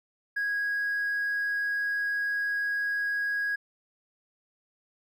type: tone with hard clipping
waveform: triangle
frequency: 1651 Hz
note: G#6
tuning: 11 cents flat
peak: -26 dBFS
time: 0.36-3.56 s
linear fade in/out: 10 ms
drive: 2 dB
effects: none